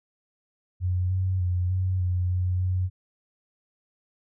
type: tone with pitch steps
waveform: sine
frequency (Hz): 90.7 / 93.4 / 89.9 / 92.9 / 90.1 / 90.9 / 91.9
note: F#2 / F#2 / F#2 / F#2 / F#2 / F#2 / F#2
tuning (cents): -34 / +17 / -49 / +7 / -45 / -30 / -11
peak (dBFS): -22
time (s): 0.8-2.9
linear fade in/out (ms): 50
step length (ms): 300
effects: none